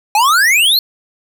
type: exponential sweep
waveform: square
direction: up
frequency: 810 to 4393 Hz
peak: -9 dBFS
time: 0.15-0.79 s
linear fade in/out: 2 ms
effects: none